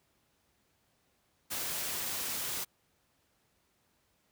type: noise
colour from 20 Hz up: white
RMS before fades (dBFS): -36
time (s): 1.5-2.65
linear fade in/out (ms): 20
effects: pink hiss -73 dBFS RMS until 4.31 s + high-pass 60 Hz 12 dB/octave